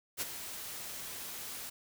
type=noise with ADSR envelope; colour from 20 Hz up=white; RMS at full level=-33 dBFS; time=0.17-1.7 s; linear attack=46 ms; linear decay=21 ms; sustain=-10 dB; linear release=10 ms; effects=none